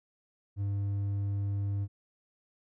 sine tone with hard clipping, 100 Hz, G2, 35 cents sharp, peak -30 dBFS, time 0.56-1.88 s, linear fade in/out 50 ms, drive 3 dB, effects none

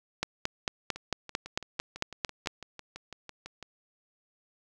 two click trains, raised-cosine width 0.2 ms, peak -11 / -24 dBFS, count 11 / 17, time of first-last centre 0.23-2.472 / 0.96-3.627 s, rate 4.46 / 6 Hz, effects none

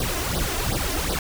pink noise with flanger, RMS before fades -25 dBFS, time 0-1.19 s, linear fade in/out 2 ms, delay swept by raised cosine 0.2 to 3 ms, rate 2.7 Hz, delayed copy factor +0.95, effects none

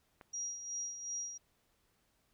click, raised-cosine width 0.5 ms, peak -36 dBFS, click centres 0.212 s
sine tone with tremolo, 5720 Hz, F8, 41 cents sharp, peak -36 dBFS, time 0.33-1.38 s, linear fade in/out 10 ms, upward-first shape sine, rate 2.7 Hz, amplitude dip 60%
effects pink hiss -75 dBFS RMS until 2.33 s

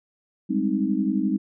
sine chord, Ab major seventh, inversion third, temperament equal, 196 / 207.7 / 261.6 / 311.1 Hz, G3 / Ab3 / C4 / Eb4, 0 / 0 / 0 / 0 cents, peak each -26 dBFS, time 0.49-1.38 s, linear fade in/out 20 ms, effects none

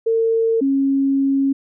sine tone pair in turn, 453 / 273.4 Hz, A#4 / C#4, -50 / -24 cents, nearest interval major sixth, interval 874 cents, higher first, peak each -14 dBFS, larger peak neither, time 0.06-0.61 / 0.61-1.53 s, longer second, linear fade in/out 10 ms, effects none

